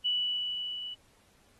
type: tone with level ramp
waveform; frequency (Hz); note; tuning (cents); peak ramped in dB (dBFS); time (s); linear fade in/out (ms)
sine; 2957; F#7; -2; -25 to -37; 0.04-0.95; 20
effects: pink hiss -65 dBFS RMS until 1.59 s + AAC 32 kbps